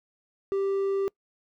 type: tone with hard clipping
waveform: sine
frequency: 392.2 Hz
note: G4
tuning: 1 cent sharp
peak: -25 dBFS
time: 0.52-1.08 s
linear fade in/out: 0 ms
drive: 3 dB
effects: noise-tail reverb RT60 0.1 s tail -25 dB re dry